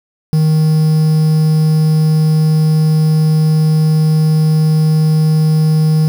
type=tone with quantisation; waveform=triangle; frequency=156.2 Hz; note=D#3; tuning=7 cents sharp; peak=-6 dBFS; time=0.33-6.08 s; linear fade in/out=0 ms; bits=5; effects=none